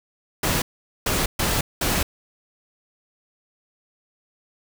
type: noise bursts at uneven times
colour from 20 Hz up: pink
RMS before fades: -22 dBFS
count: 4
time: 0.43-0.62 / 1.06-1.26 / 1.39-1.61 / 1.81-2.03 s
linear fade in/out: 5 ms
effects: none

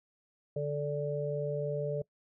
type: harmonic tone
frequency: 146.1 Hz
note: D3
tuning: 9 cents flat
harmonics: 1 / 3 / 4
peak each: -35 / -35 / -35 dBFS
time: 0.56-2.02 s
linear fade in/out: 5 ms
effects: noise-tail reverb RT60 0.1 s tail -23 dB re dry

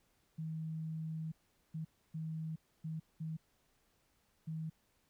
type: tone bursts at uneven times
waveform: sine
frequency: 159.3 Hz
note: D#3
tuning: 41 cents sharp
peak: -38 dBFS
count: 6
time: 0.38-1.32 / 1.74-1.85 / 2.14-2.56 / 2.84-3 / 3.2-3.37 / 4.47-4.7 s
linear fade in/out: 10 ms
effects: pink hiss -75 dBFS RMS until 5.09 s

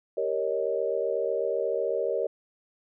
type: chord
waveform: sine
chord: Eb dominant seventh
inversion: first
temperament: equal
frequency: 392 / 466.2 / 554.4 / 622.3 Hz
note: G4 / Bb4 / Db5 / Eb5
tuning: 0 / 0 / 0 / 0 cents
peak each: -32 / -29 / -30 / -32 dBFS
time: 0.17-2.27 s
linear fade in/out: 5 ms
effects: none

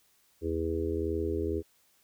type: harmonic tone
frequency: 82 Hz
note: E2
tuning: 9 cents flat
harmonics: 1 / 3 / 4 / 5 / 6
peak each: -34 / -40 / -34 / -32 / -40 dBFS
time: 0.41-1.63 s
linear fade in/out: 50 ms
effects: white hiss -67 dBFS RMS until 2.03 s

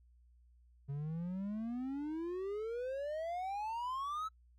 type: exponential sweep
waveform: triangle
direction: up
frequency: 136.8 to 1318.5 Hz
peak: -35 dBFS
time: 0.88-4.29 s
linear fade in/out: 20 ms
effects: noise-tail reverb RT60 0.1 s tail -26 dB re dry + added 60 Hz sine -62 dBFS peak until 4.58 s

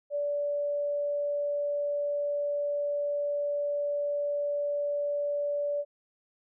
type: tone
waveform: sine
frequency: 579 Hz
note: D5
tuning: 25 cents flat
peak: -27 dBFS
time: 0.1-5.85 s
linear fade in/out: 50 ms
effects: none

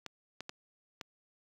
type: clicks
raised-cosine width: 0.2 ms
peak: -23 dBFS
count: 4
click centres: 0.063 / 0.406 / 0.494 / 1.012 s
effects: high-pass 100 Hz 12 dB/octave + 10-bit

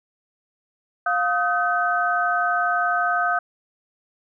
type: tone cluster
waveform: sine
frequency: 704 / 1261 / 1529 Hz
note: F5 / D#6 / G6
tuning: +14 / +23 / -44 cents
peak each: -23 dBFS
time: 1.06-3.39 s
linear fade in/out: 5 ms
effects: none

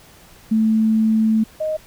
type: tone pair in turn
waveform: sine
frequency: 220 / 622.3 Hz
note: A3 / D#5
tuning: 0 / 0 cents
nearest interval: octave + tritone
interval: 1800 cents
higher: second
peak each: -13 / -19 dBFS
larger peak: first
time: 0.51-1.44 / 1.6-1.77 s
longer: first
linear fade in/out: 10 ms
effects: pink hiss -47 dBFS RMS until 1.86 s

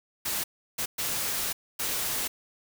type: noise bursts at uneven times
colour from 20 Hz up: white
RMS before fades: -30 dBFS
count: 4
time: 0.25-0.44 / 0.78-0.86 / 0.98-1.53 / 1.79-2.28 s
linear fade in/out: 10 ms
effects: none

